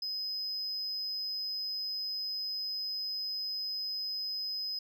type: tone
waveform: sine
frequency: 5050 Hz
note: D#8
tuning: 25 cents sharp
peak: -31 dBFS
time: 0.02-4.79 s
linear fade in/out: 5 ms
effects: tanh soft clip ceiling -32 dBFS